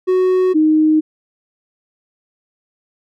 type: tone pair in turn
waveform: triangle / sine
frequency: 370 / 310.6 Hz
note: F#4 / D#4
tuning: 0 / -3 cents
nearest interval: minor third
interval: 303 cents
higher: first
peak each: -9 dBFS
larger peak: neither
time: 0.07-0.54 / 0.54-1.01 s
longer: neither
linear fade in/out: 20 ms
effects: none